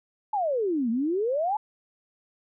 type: exponential two-way sweep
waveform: sine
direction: down then up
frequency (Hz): 880 to 220 to 880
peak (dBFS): -23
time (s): 0.33-1.57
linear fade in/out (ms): 5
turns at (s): 0.9
effects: none